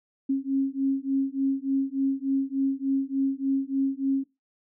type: beating tone pair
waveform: sine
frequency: 269.5 / 272.9 Hz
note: C#4 / C#4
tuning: -49 / -27 cents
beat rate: 3.4 Hz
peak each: -26 dBFS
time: 0.29-4.24 s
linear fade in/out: 10 ms
effects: noise-tail reverb RT60 0.2 s tail -18 dB re dry